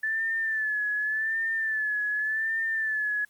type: tone with vibrato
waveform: sine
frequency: 1746 Hz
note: A6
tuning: 14 cents flat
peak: -25 dBFS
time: 0.03-3.25 s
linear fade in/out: 5 ms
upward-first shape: sine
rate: 0.87 Hz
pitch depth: 58 cents each way
effects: white hiss -64 dBFS RMS until 3.29 s + Opus 24 kbps